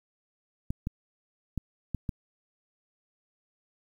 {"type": "clicks", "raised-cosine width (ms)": 5, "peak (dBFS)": -18, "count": 5, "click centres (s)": [0.705, 0.871, 1.577, 1.947, 2.092], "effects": ["9-bit"]}